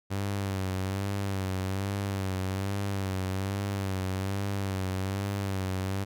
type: tone with vibrato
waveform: sawtooth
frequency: 96.9 Hz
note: G2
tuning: 20 cents flat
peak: -25 dBFS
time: 0.1-6.05 s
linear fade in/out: 20 ms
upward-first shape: sine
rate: 1.2 Hz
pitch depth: 55 cents each way
effects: none